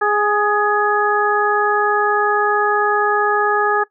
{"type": "harmonic tone with a mistuned harmonic", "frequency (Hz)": 415.3, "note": "G#4", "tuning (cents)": 0, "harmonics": [1, 2, 3, 4], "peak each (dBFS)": [-19, -19, -19, -19], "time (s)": [0.01, 3.84], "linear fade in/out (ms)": 10, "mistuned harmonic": 4, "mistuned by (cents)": 21, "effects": ["noise-tail reverb RT60 0.1 s tail -19 dB re dry"]}